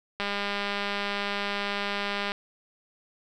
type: click train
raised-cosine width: 0.3 ms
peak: -14 dBFS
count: 429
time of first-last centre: 0.2-2.319 s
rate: 202 Hz
effects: none